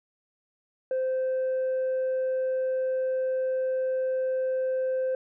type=tone with tanh clipping; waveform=sine; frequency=519 Hz; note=C5; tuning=14 cents flat; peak=-25 dBFS; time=0.91-5.15 s; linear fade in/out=2 ms; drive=1 dB; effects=none